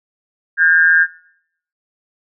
sine tone with amplitude modulation, 1613 Hz, G6, 49 cents sharp, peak -5 dBFS, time 0.57-1.07 s, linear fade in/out 50 ms, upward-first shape sine, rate 167 Hz, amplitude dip 75%, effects noise-tail reverb RT60 0.7 s tail -21 dB re dry

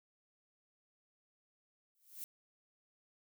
violet noise with exponential growth, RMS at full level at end -42 dBFS, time 1.95-2.24 s, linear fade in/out 0 ms, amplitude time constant 63 ms, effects none

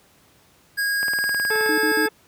square tone, 1639 Hz, G#6, 23 cents flat, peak -21 dBFS, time 0.77-2.08 s, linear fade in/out 20 ms
click train, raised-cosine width 0.5 ms, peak -17 dBFS, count 13, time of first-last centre 1.03-1.662 s, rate 19 Hz
harmonic tone, 434.8 Hz, A4, 21 cents flat, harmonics 1 / 2 / 3 / 4 / 5 / 6 / 8, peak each -23 / -29 / -33 / -35 / -37 / -39 / -41 dBFS, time 1.5-2.09 s, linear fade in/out 10 ms
sine tone bursts, 310 Hz, D#4, 6 cents flat, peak -22 dBFS, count 3, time 1.69-2.059 s, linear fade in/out 2 ms, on 89 ms, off 51 ms
effects pink hiss -56 dBFS RMS until 2.27 s + high-pass 80 Hz 12 dB/octave

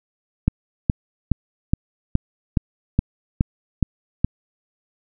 click train, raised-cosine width 5 ms, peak -3 dBFS, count 10, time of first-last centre 0.48-4.246 s, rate 2.39 Hz, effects none

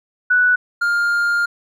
sine / triangle tone pair in turn, 1480 / 1406 Hz, F#6 / F6, 0 / +11 cents, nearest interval minor second, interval 89 cents, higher first, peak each -11 / -13 dBFS, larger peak first, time 0.3-0.56 / 0.81-1.46 s, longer second, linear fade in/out 10 ms, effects none

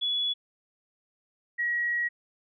sine tone pair in turn, 3400 / 1908.2 Hz, G#7 / A#6, +40 / +40 cents, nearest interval minor seventh, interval 1000 cents, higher first, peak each -25 dBFS, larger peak neither, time 0.01-0.34 / 1.58-2.09 s, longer second, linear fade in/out 20 ms, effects none

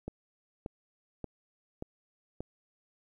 click train, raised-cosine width 2 ms, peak -24 dBFS, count 5, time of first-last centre 0.08-2.406 s, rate 1.72 Hz, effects 11-bit

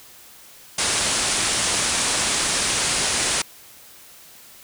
white low-pass noise, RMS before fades -22 dBFS, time 0.78-3.42 s, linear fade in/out 5 ms, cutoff 9900 Hz, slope 96 dB/octave, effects white hiss -46 dBFS RMS until 4.63 s

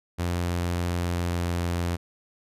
sawtooth tone with pitch glide, 87.31 to 86.61 Hz, F2 to F2, 0 to -14 cents, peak -21 dBFS, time 0.18-1.97 s, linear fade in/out 20 ms, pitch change -14 cents, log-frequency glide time 1.08-1.65 s, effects resampled to 32000 Hz

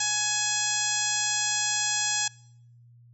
harmonic tone with a mistuned harmonic, 838 Hz, G#5, 15 cents sharp, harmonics 1 / 2 / 3 / 4 / 5 / 6 / 7 / 8 / 9, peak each -36 / -33 / -36 / -33 / -36 / -35 / -32 / -32 / -30 dBFS, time 0-2.28 s, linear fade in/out 5 ms, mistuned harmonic 3, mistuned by +23 cents, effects noise-tail reverb RT60 0.7 s tail -24 dB re dry + added 119 Hz sine -51 dBFS peak until 3.13 s

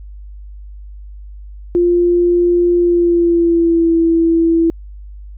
sine tone with pitch glide, 349.2 to 331.3 Hz, F4 to E4, 0 to +9 cents, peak -9 dBFS, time 1.75-4.7 s, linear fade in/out 0 ms, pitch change -91 cents, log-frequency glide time 2.77-3.94 s, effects added 50 Hz sine -30 dBFS peak until 5.37 s

